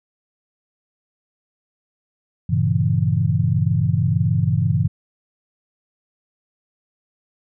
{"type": "chord", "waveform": "sine", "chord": "G diminished seventh", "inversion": "none", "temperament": "equal", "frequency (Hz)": [98, 116.54, 138.59, 164.81], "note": ["G2", "Bb2", "Db3", "Fb3"], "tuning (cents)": [0, 0, 0, 0], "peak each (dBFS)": -21, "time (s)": [2.49, 4.88], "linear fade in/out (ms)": 10, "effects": []}